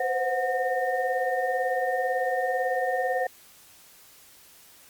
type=tone cluster; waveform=sine; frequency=503 / 521 / 732 / 1826 Hz; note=B4 / C5 / F#5 / A#6; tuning=+32 / -7 / -19 / -36 cents; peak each=-33 / -28 / -27 / -32 dBFS; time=0-3.27 s; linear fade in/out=5 ms; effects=white hiss -53 dBFS RMS until 4.89 s + Opus 48 kbps